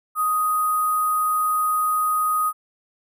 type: tone with sample-and-hold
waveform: sine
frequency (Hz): 1248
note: D#6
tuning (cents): +5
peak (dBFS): -18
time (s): 0.15-2.53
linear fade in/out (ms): 50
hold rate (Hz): 11025
effects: none